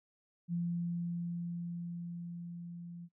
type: tone with level ramp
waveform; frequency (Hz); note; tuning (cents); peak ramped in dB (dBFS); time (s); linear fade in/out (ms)
sine; 172.1; F3; -25; -31 to -44; 0.48-3.09; 50
effects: noise-tail reverb RT60 0.1 s tail -23 dB re dry